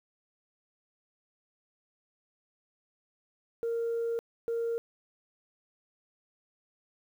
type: tone bursts at uneven times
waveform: sine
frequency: 463.7 Hz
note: A#4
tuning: 9 cents flat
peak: -27 dBFS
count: 2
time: 3.63-4.19 / 4.48-4.78 s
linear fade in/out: 0 ms
effects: tanh soft clip ceiling -26 dBFS + 10-bit